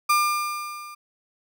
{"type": "tone with level ramp", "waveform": "35% pulse", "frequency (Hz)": 1200, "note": "D6", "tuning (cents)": 37, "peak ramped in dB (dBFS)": [-14, -37], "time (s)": [0.09, 0.95], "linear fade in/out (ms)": 10, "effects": []}